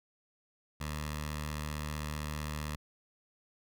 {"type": "tone with notch filter", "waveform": "10% pulse", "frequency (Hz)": 75.5, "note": "D2", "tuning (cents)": 48, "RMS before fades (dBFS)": -38, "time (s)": [0.8, 2.76], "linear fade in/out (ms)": 10, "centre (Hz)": 360, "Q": 0.6, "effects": []}